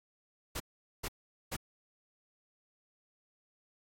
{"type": "noise bursts", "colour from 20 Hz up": "pink", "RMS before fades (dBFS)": -37, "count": 3, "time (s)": [0.55, 1.566], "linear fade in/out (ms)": 10, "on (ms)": 52, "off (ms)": 430, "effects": ["AAC 48 kbps"]}